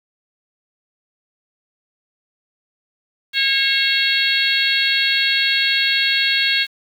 harmonic tone with a mistuned harmonic, 544 Hz, C#5, 33 cents flat, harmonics 3 / 4 / 5 / 6 / 7 / 8, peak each -22 / -22 / -22 / -22 / -22 / -22 dBFS, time 3.33-6.67 s, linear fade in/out 50 ms, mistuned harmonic 6, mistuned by +15 cents, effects 7-bit

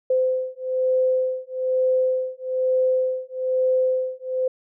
sine beating tone pair, 514 / 515.1 Hz, C5 / C5, -31 / -27 cents, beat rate 1.1 Hz, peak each -22 dBFS, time 0.1-4.48 s, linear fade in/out 5 ms, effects none

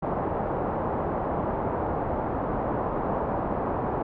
white low-pass noise, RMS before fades -28 dBFS, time 0.02-4.03 s, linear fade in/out 10 ms, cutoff 940 Hz, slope 24 dB/octave, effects none

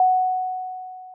sine tone with level ramp, 741 Hz, F#5, 2 cents sharp, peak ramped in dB -12 to -39 dBFS, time 0-1.14 s, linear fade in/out 2 ms, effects none

